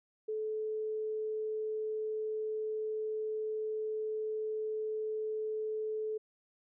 sine tone, 433.1 Hz, A4, 27 cents flat, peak -33 dBFS, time 0.28-6.18 s, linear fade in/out 10 ms, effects none

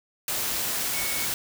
sine tone in noise, 2217 Hz, C#7, in tune, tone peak -34 dBFS, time 0.94-1.25 s, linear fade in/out 2 ms, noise white, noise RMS -28 dBFS, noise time 0.28-1.34 s, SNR -9 dB, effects none

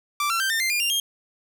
sawtooth tone with pitch steps, 1172 / 1354.1 / 1564.4 / 1807.5 / 2088 / 2413 / 2788 / 3221 Hz, D6 / E6 / G6 / A6 / C7 / D7 / F7 / G7, -4 / +46 / -4 / +46 / -4 / +46 / -4 / +46 cents, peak -18 dBFS, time 0.2-1 s, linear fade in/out 2 ms, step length 100 ms, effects none

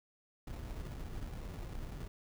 brown noise with sample-and-hold, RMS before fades -43 dBFS, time 0.47-2.08 s, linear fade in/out 5 ms, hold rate 1575 Hz, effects none

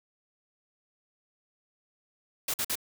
white noise bursts, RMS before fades -30 dBFS, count 3, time 2.48-2.755 s, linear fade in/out 5 ms, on 59 ms, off 49 ms, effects none

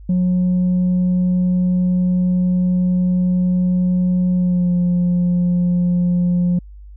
sine tone with pitch glide, 181.1 to 176.96 Hz, F#3 to F3, -37 to +23 cents, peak -11 dBFS, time 0.09-6.59 s, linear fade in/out 5 ms, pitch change -40 cents, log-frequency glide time 4.33-4.72 s, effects tanh soft clip ceiling -12 dBFS + added 50 Hz sine -35 dBFS peak until 6.96 s

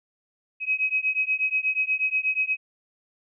sine beating tone pair, 2536 / 2544.3 Hz, D#7 / D#7, +32 / +38 cents, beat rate 8.3 Hz, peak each -25 dBFS, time 0.6-2.57 s, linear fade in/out 50 ms, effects none

